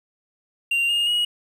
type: tone with pitch steps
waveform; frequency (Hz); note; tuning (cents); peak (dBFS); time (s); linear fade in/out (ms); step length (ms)
triangle; 2773 / 2835 / 2897; F7 / F7 / F#7; -13 / +25 / -37; -17; 0.71-1.25; 5; 180
effects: 9-bit